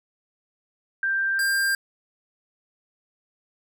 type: tone pair in turn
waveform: sine / square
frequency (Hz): 1578 / 1592.7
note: G6 / G6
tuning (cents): +11 / +27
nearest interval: unison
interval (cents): 16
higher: second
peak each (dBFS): -21 / -21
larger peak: neither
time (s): 1.03-1.39 / 1.39-1.75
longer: neither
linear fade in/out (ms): 2
effects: none